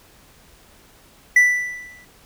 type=tone with exponential decay; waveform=triangle; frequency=1975.5 Hz; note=B6; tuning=in tune; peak=-6 dBFS; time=1.36-2.05 s; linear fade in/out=5 ms; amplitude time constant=150 ms; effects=pink hiss -51 dBFS RMS until 2.25 s